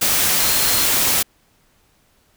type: tone in noise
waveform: sine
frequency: 4186 Hz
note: C8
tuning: in tune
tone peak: -26 dBFS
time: 0.4-0.85 s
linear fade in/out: 10 ms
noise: white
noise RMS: -17 dBFS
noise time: 0.01-1.23 s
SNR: -12 dB
effects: pink hiss -59 dBFS RMS until 2.36 s